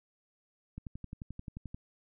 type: click train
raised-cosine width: 5 ms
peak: -29 dBFS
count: 12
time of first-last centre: 0.78-1.745 s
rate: 11.4 Hz
effects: none